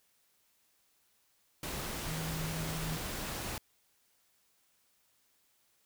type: tone in noise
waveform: sine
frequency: 160 Hz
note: D#3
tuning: 49 cents sharp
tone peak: -37 dBFS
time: 2.07-2.97 s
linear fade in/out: 2 ms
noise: pink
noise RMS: -39 dBFS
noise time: 1.63-3.58 s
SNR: -1 dB
effects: white hiss -72 dBFS RMS until 5.85 s